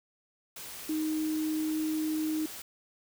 sine tone in noise, 311.6 Hz, D#4, 3 cents sharp, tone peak -28 dBFS, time 0.89-2.46 s, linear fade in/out 5 ms, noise white, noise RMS -43 dBFS, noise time 0.56-2.62 s, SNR +12 dB, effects none

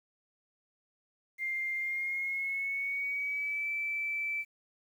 sine tone with pitch glide, 2105 to 2322 Hz, C7 to D7, +10 to -20 cents, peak -31 dBFS, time 1.38-4.45 s, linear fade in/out 50 ms, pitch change +170 cents, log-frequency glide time 1.79-3.69 s, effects 10-bit

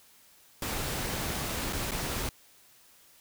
pink noise with dropouts, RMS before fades -33 dBFS, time 0.62-2.29 s, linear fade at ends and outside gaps 2 ms, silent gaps 1.727-1.731 / 1.91-1.917 s, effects white hiss -59 dBFS RMS until 3.2 s

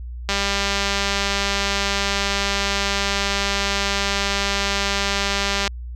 click train, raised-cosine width 0.2 ms, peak -4 dBFS, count 1073, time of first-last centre 0.29-5.677 s, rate 199 Hz, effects added 60 Hz sine -29 dBFS peak until 5.95 s

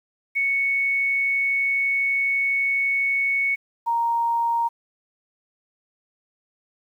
sine tone pair in turn, 2217 / 932.1 Hz, C#7 / A#5, 0 / 0 cents, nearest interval octave + minor third, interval 1500 cents, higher first, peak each -19 dBFS, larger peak neither, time 0.35-3.56 / 3.86-4.69 s, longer first, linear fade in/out 20 ms, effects 9-bit

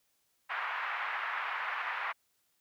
pink band-pass noise, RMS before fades -36 dBFS, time 0.49-2.13 s, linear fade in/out 20 ms, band 960 to 2200 Hz, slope 24 dB/octave, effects white hiss -75 dBFS RMS until 2.6 s

